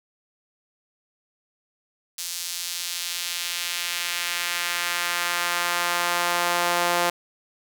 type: tone with high-pass filter sweep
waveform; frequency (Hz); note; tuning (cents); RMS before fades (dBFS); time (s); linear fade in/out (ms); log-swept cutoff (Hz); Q
sawtooth; 174.4; F3; -2; -26; 2.18-7.1; 5; 5300 to 650; 1
effects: none